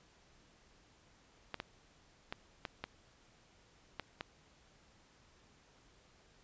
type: clicks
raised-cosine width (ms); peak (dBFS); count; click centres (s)
0.3; -23; 7; 1.543 / 1.601 / 2.325 / 2.652 / 2.84 / 3.997 / 4.209
effects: pink hiss -66 dBFS RMS until 6.43 s + resampled to 16000 Hz